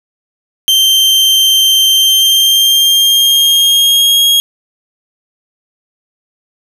40% pulse tone with pitch glide, 3136 to 3275 Hz, G7 to G#7, 0 to -25 cents, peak -5 dBFS, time 0.68-4.4 s, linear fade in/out 0 ms, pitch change +75 cents, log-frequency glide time 1.91-4.25 s, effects none

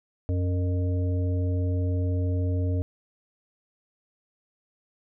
harmonic tone with a mistuned harmonic, 91.3 Hz, F#2, 23 cents flat, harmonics 1 / 3 / 5 / 7, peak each -23 / -33 / -37 / -40 dBFS, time 0.29-2.82 s, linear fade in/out 0 ms, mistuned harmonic 7, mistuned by -81 cents, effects none

